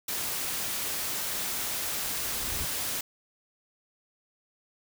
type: noise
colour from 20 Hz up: white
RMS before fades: -32 dBFS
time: 0.08-3.01 s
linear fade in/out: 5 ms
type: noise with exponential growth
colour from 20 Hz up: brown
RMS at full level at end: -35 dBFS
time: 1.68-2.65 s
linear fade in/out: 2 ms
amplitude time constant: 210 ms
effects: none